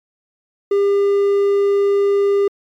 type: tone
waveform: triangle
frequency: 401 Hz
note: G4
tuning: 39 cents sharp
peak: -10 dBFS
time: 0.71-2.48 s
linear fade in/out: 5 ms
effects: MP3 96 kbps